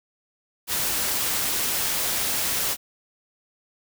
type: noise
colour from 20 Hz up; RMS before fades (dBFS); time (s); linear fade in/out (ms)
white; -25; 0.67-2.77; 50
effects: none